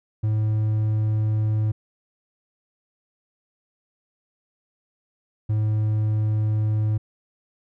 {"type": "tone pair in turn", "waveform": "triangle", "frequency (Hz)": [107.9, 107.48], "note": ["A2", "A2"], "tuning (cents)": [-33, -40], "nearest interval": "unison", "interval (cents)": 7, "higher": "first", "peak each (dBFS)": -17, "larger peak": "neither", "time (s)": [[0.23, 1.72], [5.49, 6.98]], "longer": "neither", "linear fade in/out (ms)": 10, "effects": []}